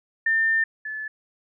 sine tone pair in turn, 1800 / 1732.5 Hz, A6 / A6, +39 / -27 cents, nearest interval minor second, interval 66 cents, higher first, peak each -18 / -29 dBFS, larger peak first, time 0.26-0.64 / 0.85-1.08 s, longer first, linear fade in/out 5 ms, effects none

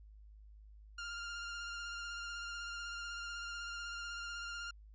sawtooth tone with vibrato, 1400 Hz, F6, 4 cents sharp, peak -38 dBFS, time 0.98-4.71 s, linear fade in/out 5 ms, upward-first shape triangle, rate 16 Hz, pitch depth 24 cents each way, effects added 52 Hz sine -54 dBFS peak until 4.94 s + resampled to 16000 Hz

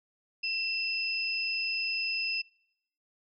sine tone pair together, 2685 / 5069 Hz, E7 / D#8, +31 / +31 cents, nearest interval major seventh, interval 1100 cents, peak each -31 / -33 dBFS, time 0.43-2.42 s, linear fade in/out 10 ms, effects noise-tail reverb RT60 0.8 s tail -25 dB re dry

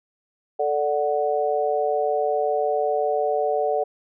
sine chord, D major, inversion second, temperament equal, 440 / 587.3 / 740 Hz, A4 / D5 / F#5, 0 / 0 / 0 cents, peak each -24 dBFS, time 0.59-3.84 s, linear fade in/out 10 ms, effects none

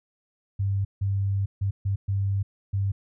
sine tone bursts at uneven times, 98.6 Hz, G2, 11 cents sharp, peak -22 dBFS, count 6, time 0.59-0.85 / 1.01-1.46 / 1.61-1.71 / 1.85-1.96 / 2.08-2.43 / 2.73-2.92 s, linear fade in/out 10 ms, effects none

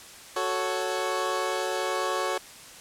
20% pulse chord, F# minor, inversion none, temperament equal, 370 / 440 / 554.4 Hz, F#4 / A4 / C#5, 0 / 0 / 0 cents, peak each -26 / -27 / -25 dBFS, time 0.36-2.38 s, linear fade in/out 5 ms, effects white hiss -46 dBFS RMS until 2.8 s + low-pass 10000 Hz 12 dB/octave

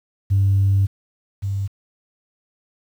sine tone pair in turn, 98 / 98.8 Hz, G2 / G2, 0 / +14 cents, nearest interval unison, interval 14 cents, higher second, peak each -12 / -20 dBFS, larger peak first, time 0.3-0.87 / 1.42-1.68 s, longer first, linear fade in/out 20 ms, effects tanh soft clip ceiling -10 dBFS + 8-bit

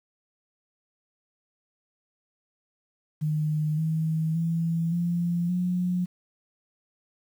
sine tone with pitch steps, 153.1 / 159.33 / 165.8 / 172.55 / 179.56 Hz, D#3 / D#3 / E3 / F3 / F3, -28 / +41 / +10 / -21 / +48 cents, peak -23 dBFS, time 3.21-6.06 s, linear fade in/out 20 ms, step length 570 ms, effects 9-bit

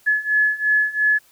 sine beating tone pair, 1707 / 1709.9 Hz, G#6 / A6, +47 / -50 cents, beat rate 2.9 Hz, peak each -20 / -18 dBFS, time 0.06-1.19 s, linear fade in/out 20 ms, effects white hiss -55 dBFS RMS until 1.31 s

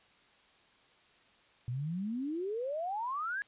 sine exponential sweep, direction up, 116.54 to 1698 Hz, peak -33 dBFS, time 1.68-3.42 s, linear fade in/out 0 ms, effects white hiss -64 dBFS RMS until 3.47 s + resampled to 8000 Hz

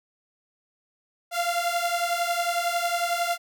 sawtooth beating tone pair, 687 / 698 Hz, F5 / F5, -29 / -1 cents, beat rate 11 Hz, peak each -23 dBFS, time 1.31-3.38 s, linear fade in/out 50 ms, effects none

